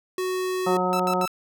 square tone, 370 Hz, F#4, in tune, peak -25 dBFS, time 0.18-0.77 s, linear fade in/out 2 ms
harmonic tone, 182.3 Hz, F#3, 25 cents flat, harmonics 1 / 2 / 3 / 4 / 5 / 7, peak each -28 / -28 / -28 / -28 / -28 / -28 dBFS, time 0.66-1.26 s, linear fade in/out 10 ms
sawtooth tone bursts, 1318.5 Hz, E6, in tune, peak -24 dBFS, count 3, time 0.93-1.277 s, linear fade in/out 0 ms, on 65 ms, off 76 ms
effects none

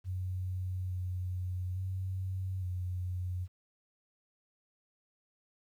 sine tone with pitch steps, 92.2 / 91.1 / 94 / 90.6 Hz, F#2 / F#2 / F#2 / F#2, -6 / -26 / +28 / -36 cents, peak -33 dBFS, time 0.04-3.48 s, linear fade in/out 50 ms, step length 860 ms, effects 11-bit

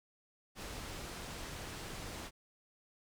pink low-pass noise, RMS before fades -45 dBFS, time 0.55-2.31 s, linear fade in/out 50 ms, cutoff 9300 Hz, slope 12 dB/octave, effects none

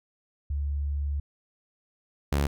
sine / sawtooth tone pair in turn, 71.6 / 71.02 Hz, D2 / C#2, -43 / +43 cents, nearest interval unison, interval 14 cents, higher first, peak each -26 / -19 dBFS, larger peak second, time 0.5-1.2 / 2.32-2.47 s, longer first, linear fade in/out 5 ms, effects none

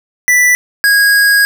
square tone pair in turn, 1975.5 / 1644.6 Hz, B6 / G#6, 0 / -17 cents, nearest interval minor third, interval 317 cents, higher first, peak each -7 dBFS, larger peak neither, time 0.28-0.55 / 0.84-1.45 s, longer second, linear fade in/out 0 ms, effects none

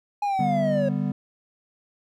triangle linear sweep, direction down, 832 to 541 Hz, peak -20 dBFS, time 0.22-0.89 s, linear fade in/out 5 ms
triangle chord, G major, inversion second, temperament equal, 146.83 / 196 / 246.9 Hz, D3 / G3 / B3, 0 / 0 / 0 cents, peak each -26 / -24 / -27 dBFS, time 0.39-1.12 s, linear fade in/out 5 ms
effects none

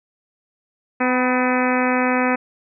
harmonic tone with a mistuned harmonic, 252.8 Hz, B3, 41 cents sharp, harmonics 1 / 2 / 3 / 4 / 5 / 6 / 7 / 8 / 9 / 10, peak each -20 / -23 / -25 / -26 / -27 / -28 / -28 / -29 / -30 / -30 dBFS, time 1-2.36 s, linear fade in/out 10 ms, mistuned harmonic 4, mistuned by -36 cents, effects none

